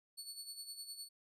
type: tone with tremolo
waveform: 25% pulse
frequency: 4435 Hz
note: C#8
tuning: in tune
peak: -39 dBFS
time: 0.17-1.09 s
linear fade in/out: 20 ms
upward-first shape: sine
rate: 9.8 Hz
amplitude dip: 65%
effects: none